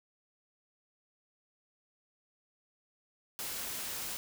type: noise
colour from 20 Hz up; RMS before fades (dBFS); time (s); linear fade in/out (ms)
white; -39; 3.39-4.17; 0
effects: none